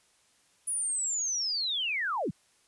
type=linear sweep; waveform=sine; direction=down; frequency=9956 to 103.1 Hz; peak=-28 dBFS; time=0.67-2.31 s; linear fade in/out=10 ms; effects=white hiss -66 dBFS RMS until 2.67 s + resampled to 24000 Hz